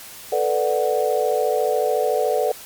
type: chord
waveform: sine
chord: B minor seventh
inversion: third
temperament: equal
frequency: 440 / 493.9 / 587.3 / 740 Hz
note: A4 / B4 / D5 / F#5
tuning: 0 / 0 / 0 / 0 cents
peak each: -22 / -22 / -23 / -24 dBFS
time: 0.32-2.52 s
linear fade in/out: 5 ms
effects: white hiss -39 dBFS RMS until 2.65 s + MP3 96 kbps